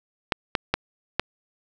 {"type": "clicks", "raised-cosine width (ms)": 0.3, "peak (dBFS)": -4, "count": 4, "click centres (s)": [0.322, 0.552, 0.74, 1.196], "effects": []}